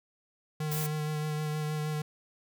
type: tone with vibrato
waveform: square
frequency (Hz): 152.5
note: D#3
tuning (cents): -34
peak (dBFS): -31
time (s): 0.6-2.02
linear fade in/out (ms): 5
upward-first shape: sine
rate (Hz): 6.4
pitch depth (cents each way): 18
type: noise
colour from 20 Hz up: blue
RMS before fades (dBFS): -36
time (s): 0.71-0.87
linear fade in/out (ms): 10
effects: none